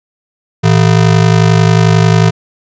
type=ring-modulated tone; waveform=square; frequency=138.59 Hz; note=C#3; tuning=in tune; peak=-3 dBFS; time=0.63-2.31 s; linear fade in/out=20 ms; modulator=25.6 Hz; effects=resampled to 16000 Hz